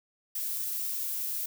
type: noise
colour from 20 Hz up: violet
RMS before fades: -33 dBFS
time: 0.35-1.46 s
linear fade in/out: 5 ms
effects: none